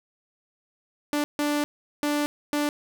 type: tone bursts at uneven times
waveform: sawtooth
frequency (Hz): 293.7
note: D4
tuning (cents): 0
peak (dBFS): -19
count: 4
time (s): 1.13-1.24 / 1.39-1.64 / 2.03-2.26 / 2.53-2.69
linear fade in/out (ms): 0
effects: none